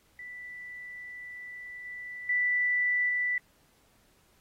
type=tone with level steps; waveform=sine; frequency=1975.5 Hz; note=B6; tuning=in tune; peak=-40 / -38 / -24 / -26 dBFS; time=0.19-3.38 s; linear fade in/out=2 ms; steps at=1.85 / 2.29 / 3.09 s; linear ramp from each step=5 ms; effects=pink hiss -66 dBFS RMS until 4.4 s + AAC 48 kbps